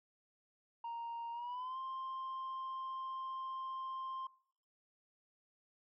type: tone with pitch glide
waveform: sine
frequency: 932.3 to 1052.5 Hz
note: A#5 to C6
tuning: 0 to +10 cents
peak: -38 dBFS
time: 0.84-4.27 s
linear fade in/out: 5 ms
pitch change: +210 cents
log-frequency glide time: 1.32-1.78 s
effects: noise-tail reverb RT60 0.6 s tail -21 dB re dry + tanh soft clip ceiling -39 dBFS